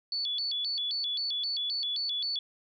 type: tone with vibrato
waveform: sine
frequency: 3911 Hz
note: B7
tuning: 18 cents flat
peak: -29 dBFS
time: 0.12-2.39 s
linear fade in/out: 2 ms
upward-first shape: square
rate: 3.8 Hz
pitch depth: 230 cents each way
effects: none